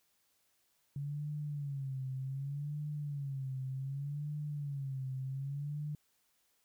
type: tone with vibrato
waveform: sine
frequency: 140 Hz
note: C#3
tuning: 18 cents sharp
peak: -36 dBFS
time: 0.96-5.95 s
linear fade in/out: 2 ms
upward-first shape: sine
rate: 0.66 Hz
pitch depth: 110 cents each way
effects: white hiss -75 dBFS RMS until 6.64 s